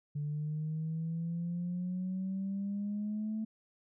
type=exponential sweep; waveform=sine; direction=up; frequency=145.8 to 220.1 Hz; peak=-32 dBFS; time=0.15-3.45 s; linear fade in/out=10 ms; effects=tanh soft clip ceiling -29 dBFS